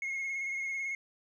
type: tone with vibrato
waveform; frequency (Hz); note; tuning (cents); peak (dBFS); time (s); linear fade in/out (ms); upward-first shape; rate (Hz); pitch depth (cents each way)
sine; 2161; C#7; -45; -30; 0.02-0.95; 2; sine; 18; 29
effects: tanh soft clip ceiling -32 dBFS + 12-bit